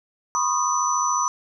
sine tone cluster, 983 / 1077 / 1230 / 5970 Hz, B5 / C6 / D#6 / F#8, -8 / +50 / -20 / +15 cents, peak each -25 dBFS, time 0.35-1.28 s, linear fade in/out 0 ms, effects none

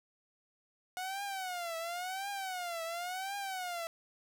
sawtooth tone with vibrato, 727 Hz, F#5, 31 cents flat, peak -33 dBFS, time 0.97-3.87 s, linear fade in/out 0 ms, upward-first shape triangle, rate 0.94 Hz, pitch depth 190 cents each way, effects none

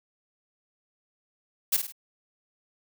blue noise with echo, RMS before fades -22 dBFS, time 1.72-1.77 s, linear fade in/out 10 ms, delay 51 ms, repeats 3, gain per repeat -7 dB, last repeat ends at 1.923 s, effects none

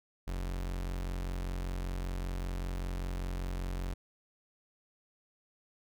40% pulse tone, 45.14 Hz, F#1, 42 cents flat, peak -33 dBFS, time 0.27-3.94 s, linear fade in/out 10 ms, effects none

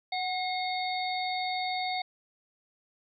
harmonic tone with a mistuned harmonic, 740 Hz, F#5, in tune, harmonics 1 / 3 / 5 / 6, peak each -31 / -36 / -38 / -39 dBFS, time 0.12-2.02 s, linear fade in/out 5 ms, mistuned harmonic 3, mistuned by -53 cents, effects none

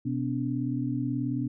sine tone cluster, 126.5 / 248.5 / 287.1 Hz, B2 / B3 / D4, +42 / +11 / -39 cents, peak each -31 dBFS, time 0.05-1.48 s, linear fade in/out 10 ms, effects none

